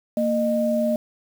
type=tone pair together; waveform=sine; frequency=230.8 / 612 Hz; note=A#3 / D#5; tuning=-17 / -29 cents; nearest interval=octave + perfect fourth; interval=1688 cents; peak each=-22 / -21 dBFS; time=0.17-0.96 s; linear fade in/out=2 ms; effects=7-bit